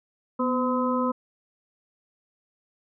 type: harmonic tone with a mistuned harmonic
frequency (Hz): 255.3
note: C4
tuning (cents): -42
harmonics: 1 / 2 / 4 / 5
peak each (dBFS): -25 / -28 / -28 / -31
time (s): 0.39-1.12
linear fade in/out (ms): 10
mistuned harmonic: 1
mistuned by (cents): -52
effects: none